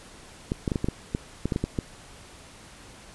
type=clicks; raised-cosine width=3 ms; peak=-12 dBFS; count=12; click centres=0.519 / 0.678 / 0.718 / 0.758 / 0.844 / 0.886 / 1.149 / 1.456 / 1.522 / 1.561 / 1.64 / 1.788 s; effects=pink hiss -48 dBFS RMS until 3.14 s + resampled to 24000 Hz